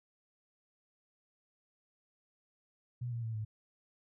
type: tone with pitch steps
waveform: sine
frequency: 121.9 / 117.14 / 112.56 / 108.16 Hz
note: B2 / A#2 / A2 / A2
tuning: -22 / +9 / +40 / -29 cents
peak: -35 dBFS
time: 3.01-3.45 s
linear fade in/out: 10 ms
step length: 110 ms
effects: none